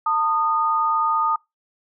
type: tone pair together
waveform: sine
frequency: 897.7 / 1232 Hz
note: A5 / D#6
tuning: +34 / -17 cents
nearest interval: perfect fourth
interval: 549 cents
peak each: -22 / -19 dBFS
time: 0.06-1.36 s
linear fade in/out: 5 ms
effects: noise-tail reverb RT60 0.2 s tail -24 dB re dry